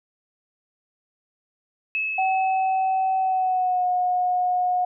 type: tone with exponential decay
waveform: sine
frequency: 2592 Hz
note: E7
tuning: 30 cents flat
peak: -21 dBFS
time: 1.95-3.84 s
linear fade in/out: 0 ms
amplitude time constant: 410 ms
type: tone with pitch glide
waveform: sine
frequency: 760 to 724.8 Hz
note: F#5 to F#5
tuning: +46 to -36 cents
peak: -19 dBFS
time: 2.18-4.85 s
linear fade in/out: 5 ms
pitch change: -82 cents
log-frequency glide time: 3.19-3.84 s
effects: none